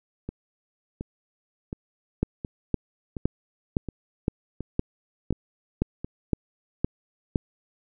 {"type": "two click trains", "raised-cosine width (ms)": 3, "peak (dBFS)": [-19, -9], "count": [9, 11], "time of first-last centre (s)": [[0.29, 6.045], [2.23, 7.358]], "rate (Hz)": [1.39, 1.95], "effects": []}